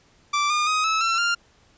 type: tone with pitch steps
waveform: sawtooth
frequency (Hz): 1170 / 1212 / 1255.4 / 1300.4 / 1347.1 / 1395.4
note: D6 / D#6 / D#6 / E6 / E6 / F6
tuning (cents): -7 / -46 / +15 / -24 / +37 / -2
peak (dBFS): -16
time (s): 0.33-1.35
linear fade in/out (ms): 10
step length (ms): 170
effects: pink hiss -58 dBFS RMS until 1.77 s + resampled to 16000 Hz